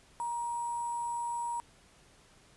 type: tone with sample-and-hold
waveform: sine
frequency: 946 Hz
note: A#5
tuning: 25 cents sharp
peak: -32 dBFS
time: 0.2-1.6 s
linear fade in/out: 0 ms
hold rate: 8820 Hz
effects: pink hiss -61 dBFS RMS until 2.56 s + resampled to 24000 Hz